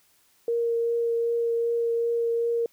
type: tone with vibrato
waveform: sine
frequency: 466.2 Hz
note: A#4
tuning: in tune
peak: -22 dBFS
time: 0.48-2.66 s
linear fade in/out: 2 ms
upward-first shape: triangle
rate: 2.6 Hz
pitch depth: 11 cents each way
effects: white hiss -63 dBFS RMS until 2.72 s